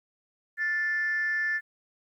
sine tone with frequency modulation, 1760 Hz, A6, in tune, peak -24 dBFS, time 0.57-1.61 s, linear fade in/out 50 ms, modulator 344 Hz, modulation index 0.34, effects tanh soft clip ceiling -21 dBFS + 11-bit

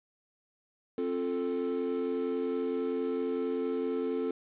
triangle chord, F major, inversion second, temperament equal with one note detuned, 264.7 / 349.2 / 440 Hz, C4 / F4 / A4, +20 / 0 / 0 cents, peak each -32 / -34 / -30 dBFS, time 0.98-4.31 s, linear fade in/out 2 ms, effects resampled to 8000 Hz + 9-bit

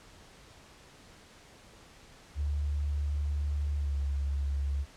sine tone with pitch glide, 72.8 to 70 Hz, D2 to C#2, -15 to +18 cents, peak -28 dBFS, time 2.35-4.86 s, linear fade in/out 50 ms, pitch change -67 cents, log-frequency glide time 3.77-3.96 s, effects pink hiss -55 dBFS RMS until 4.96 s + low-pass 8000 Hz 12 dB/octave

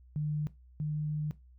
sine tone pair in turn, 150.3 / 151.17 Hz, D3 / D#3, +40 / -50 cents, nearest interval unison, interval 10 cents, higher second, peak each -29 / -30 dBFS, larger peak first, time 0.16-0.47 / 0.8-1.31 s, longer second, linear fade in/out 0 ms, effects noise-tail reverb RT60 0.2 s tail -17 dB re dry + added 62 Hz sine -54 dBFS peak until 1.58 s

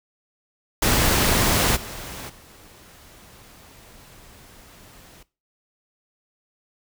pink noise with level steps, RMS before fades -19 / -35 / -48 dBFS, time 0.82-5.23 s, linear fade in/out 5 ms, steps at 1.75 / 2.28 s, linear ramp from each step 20 ms, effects noise-tail reverb RT60 0.3 s tail -19 dB re dry

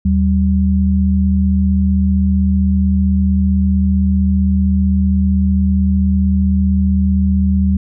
sine tone pair together, 77.82 / 193.4 Hz, D#2 / G3, +1 / -23 cents, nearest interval octave + major third, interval 1576 cents, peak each -13 dBFS, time 0.05-7.77 s, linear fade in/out 5 ms, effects none

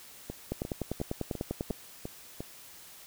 two click trains, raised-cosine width 2 ms, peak -23 / -18 dBFS, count 7 / 13, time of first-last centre 0.3-2.405 / 0.52-1.708 s, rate 2.85 / 10.1 Hz, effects white hiss -51 dBFS RMS until 3.06 s

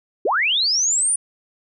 sine linear sweep, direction up, 315.1 to 9560 Hz, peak -16 dBFS, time 0.25-1.16 s, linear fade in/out 5 ms, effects none

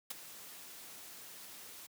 white noise with ADSR envelope, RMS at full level -38 dBFS, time 0.1-1.87 s, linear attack 8 ms, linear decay 15 ms, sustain -13 dB, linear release 12 ms, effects high-pass 100 Hz 12 dB/octave

